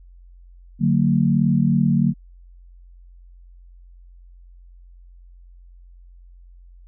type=chord; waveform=sine; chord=D augmented; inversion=none; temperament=equal with one note detuned; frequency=146.83 / 185 / 228 Hz; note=D3 / F#3 / A#3; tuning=0 / 0 / -38 cents; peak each=-19 dBFS; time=0.79-2.14 s; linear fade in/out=50 ms; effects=added 44 Hz sine -43 dBFS peak until 6.87 s